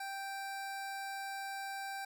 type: tone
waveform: 25% pulse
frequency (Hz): 784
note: G5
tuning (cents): 0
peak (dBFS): -36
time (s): 0-2.05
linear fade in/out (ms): 5
effects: none